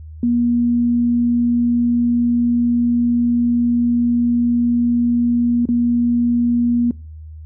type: tone with dropouts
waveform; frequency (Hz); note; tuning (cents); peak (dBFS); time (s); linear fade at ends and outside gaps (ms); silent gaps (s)
sine; 238.9; A#3; +43; -13; 0.23-6.91; 2; 5.655-5.688
effects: noise-tail reverb RT60 0.4 s tail -24 dB re dry + added 78 Hz sine -32 dBFS peak until 7.45 s